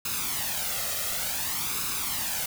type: noise with flanger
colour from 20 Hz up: white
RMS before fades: -30 dBFS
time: 0.05-2.46 s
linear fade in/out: 5 ms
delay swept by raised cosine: 0.77 to 1.58 ms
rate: 0.56 Hz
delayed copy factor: +0.65
effects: none